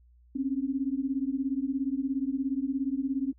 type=beating tone pair; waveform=sine; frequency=261.6 / 278.6 Hz; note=C4 / C#4; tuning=0 / +9 cents; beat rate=17 Hz; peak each=-30 dBFS; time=0.35-3.33 s; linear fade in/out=10 ms; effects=added 60 Hz sine -56 dBFS peak until 3.38 s